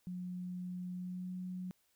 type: tone with pitch glide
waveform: sine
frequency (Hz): 180.4 to 182.81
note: F#3 to F#3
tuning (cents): -44 to -21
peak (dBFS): -39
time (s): 0.07-1.71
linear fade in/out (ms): 0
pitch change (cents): +23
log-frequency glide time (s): 0.93-1.34
effects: white hiss -75 dBFS RMS until 1.95 s